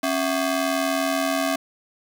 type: ring-modulated tone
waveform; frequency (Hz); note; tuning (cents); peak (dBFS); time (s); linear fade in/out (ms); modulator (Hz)
sawtooth; 466.2; A#4; 0; -14; 0.03-1.56; 5; 193
effects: none